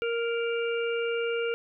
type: harmonic tone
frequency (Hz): 466.2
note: A#4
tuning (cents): 0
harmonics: 1 / 3 / 5 / 6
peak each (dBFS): -27 / -35 / -38 / -38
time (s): 0.02-1.54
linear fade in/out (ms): 0
effects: none

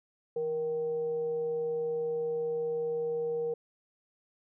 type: tone with frequency modulation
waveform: sine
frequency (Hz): 470.2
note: A#4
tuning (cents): +15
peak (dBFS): -29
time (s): 0.36-3.54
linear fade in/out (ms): 5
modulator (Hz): 305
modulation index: 0.22
effects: none

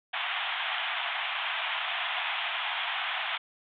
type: band-pass noise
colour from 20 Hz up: white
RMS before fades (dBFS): -32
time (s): 0.13-3.38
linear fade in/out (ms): 10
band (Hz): 660 to 3500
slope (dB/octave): 96
effects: none

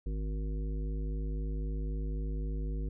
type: harmonic tone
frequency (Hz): 51.91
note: G#1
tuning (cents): 0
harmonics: 1 / 3 / 5 / 7 / 9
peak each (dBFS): -32 / -42 / -46 / -49 / -51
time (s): 0.06-2.89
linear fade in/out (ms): 5
effects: none

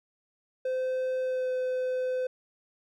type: tone with pitch glide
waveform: triangle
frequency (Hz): 515 to 509.7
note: C5 to C5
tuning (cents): -28 to -45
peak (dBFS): -25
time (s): 0.65-2.27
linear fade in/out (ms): 5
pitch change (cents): -17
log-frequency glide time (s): 1.21-1.51
effects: none

